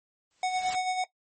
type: noise with exponential growth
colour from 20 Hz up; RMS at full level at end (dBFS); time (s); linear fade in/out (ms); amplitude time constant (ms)
white; -32; 0.31-0.75; 0; 94
type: tone with tremolo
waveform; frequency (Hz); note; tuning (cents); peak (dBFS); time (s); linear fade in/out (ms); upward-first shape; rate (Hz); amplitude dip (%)
square; 740; F#5; 0; -25; 0.43-1.04; 2; sine; 9.1; 50
effects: noise-tail reverb RT60 0.1 s tail -17 dB re dry + MP3 32 kbps